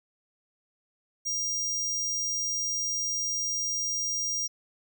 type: tone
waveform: square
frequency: 5700 Hz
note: F8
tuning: 34 cents sharp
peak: -28 dBFS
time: 1.25-4.48 s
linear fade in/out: 20 ms
effects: none